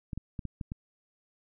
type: clicks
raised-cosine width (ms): 5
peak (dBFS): -23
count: 6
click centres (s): 0.132 / 0.176 / 0.392 / 0.453 / 0.612 / 0.719
effects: none